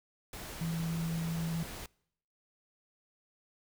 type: tone in noise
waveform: sine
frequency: 165 Hz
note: E3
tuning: 2 cents sharp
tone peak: -32 dBFS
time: 0.61-1.63 s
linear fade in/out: 2 ms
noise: pink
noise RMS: -44 dBFS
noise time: 0.33-1.86 s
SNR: +9 dB
effects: noise-tail reverb RT60 0.7 s tail -25 dB re dry